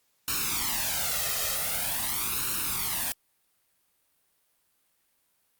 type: noise with flanger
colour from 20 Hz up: white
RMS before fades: -29 dBFS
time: 0.28-3.12 s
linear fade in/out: 0 ms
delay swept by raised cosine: 0.73 to 1.59 ms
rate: 0.45 Hz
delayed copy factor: +0.8
effects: white hiss -71 dBFS RMS until 5.59 s + Opus 48 kbps